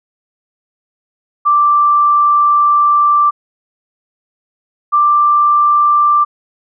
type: tone pair in turn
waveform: sine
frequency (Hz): 1174.7 / 1179.5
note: D6 / D6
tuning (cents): 0 / +7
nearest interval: unison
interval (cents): 7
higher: second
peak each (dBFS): -7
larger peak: neither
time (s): 1.45-3.31 / 4.92-6.25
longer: first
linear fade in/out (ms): 20
effects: none